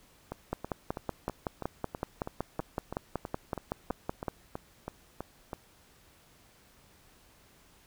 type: two click trains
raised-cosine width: 1 ms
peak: -22 / -17 dBFS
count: 17 / 21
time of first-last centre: 0.32-5.532 / 0.53-4.282 s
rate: 3.07 / 5.33 Hz
effects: pink hiss -61 dBFS RMS until 7.86 s